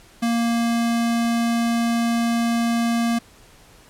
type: tone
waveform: square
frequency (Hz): 233.1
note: A#3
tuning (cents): 0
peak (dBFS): -19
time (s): 0.22-3.19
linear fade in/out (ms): 10
effects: pink hiss -50 dBFS RMS until 3.89 s + low-pass 12000 Hz 12 dB/octave